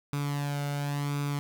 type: tone with flanger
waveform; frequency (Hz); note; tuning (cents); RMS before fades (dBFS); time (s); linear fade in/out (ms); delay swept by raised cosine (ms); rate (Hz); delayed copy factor
sawtooth; 143.6; D3; -39; -31; 0.13-1.39; 0; 0.82 to 1.4; 0.93; +0.6
effects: none